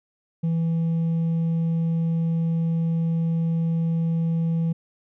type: tone with hard clipping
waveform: triangle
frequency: 165 Hz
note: E3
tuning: 2 cents sharp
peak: -19 dBFS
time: 0.43-4.73 s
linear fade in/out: 10 ms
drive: 1 dB
effects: none